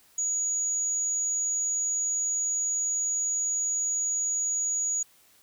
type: tone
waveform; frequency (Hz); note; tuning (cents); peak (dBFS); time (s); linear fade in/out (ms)
sine; 6790; G#8; +37; -25; 0.18-5.03; 5
effects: white hiss -60 dBFS RMS until 5.42 s